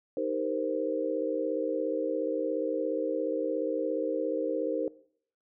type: chord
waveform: sine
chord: C minor seventh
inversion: first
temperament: equal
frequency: 311.1 / 392 / 466.2 / 523.3 Hz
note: Eb4 / G4 / Bb4 / C5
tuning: 0 / 0 / 0 / 0 cents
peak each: -34 / -37 / -32 / -32 dBFS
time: 0.17-4.88 s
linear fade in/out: 2 ms
effects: noise-tail reverb RT60 0.6 s tail -20 dB re dry